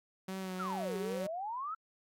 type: tone with vibrato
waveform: sawtooth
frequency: 187.5 Hz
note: F#3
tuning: 23 cents sharp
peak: -34 dBFS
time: 0.28-1.27 s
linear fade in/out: 5 ms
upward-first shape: sine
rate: 2.7 Hz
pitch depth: 29 cents each way
type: exponential two-way sweep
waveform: sine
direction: down then up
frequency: 1453 to 378.5 to 1350 Hz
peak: -36 dBFS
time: 0.59-1.75 s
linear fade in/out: 10 ms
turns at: 0.98 s
effects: AAC 64 kbps